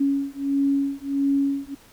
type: beating tone pair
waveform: sine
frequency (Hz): 277.2 / 278.7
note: C#4 / C#4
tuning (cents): 0 / +9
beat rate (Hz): 1.5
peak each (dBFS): -23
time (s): 0-1.75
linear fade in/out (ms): 10
effects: pink hiss -52 dBFS RMS until 1.92 s